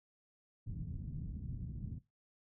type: low-pass noise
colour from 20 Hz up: white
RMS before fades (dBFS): -43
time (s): 0.66-1.99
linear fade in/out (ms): 10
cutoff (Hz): 170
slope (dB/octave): 24
effects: noise-tail reverb RT60 0.2 s tail -17 dB re dry